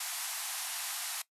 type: band-pass noise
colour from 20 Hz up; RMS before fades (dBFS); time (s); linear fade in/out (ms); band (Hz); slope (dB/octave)
white; -38; 0-1.22; 5; 670 to 13000; 96
effects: noise-tail reverb RT60 0.1 s tail -18 dB re dry